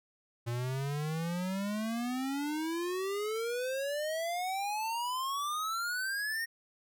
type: exponential sweep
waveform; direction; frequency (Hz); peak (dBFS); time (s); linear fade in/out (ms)
square; up; 116.3 to 1864.7; -33; 0.46-6.46; 20
effects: none